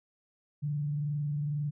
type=tone with frequency modulation; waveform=sine; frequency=146.83 Hz; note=D3; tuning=in tune; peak=-29 dBFS; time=0.62-1.71 s; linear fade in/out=20 ms; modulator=22.1 Hz; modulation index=0.26; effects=none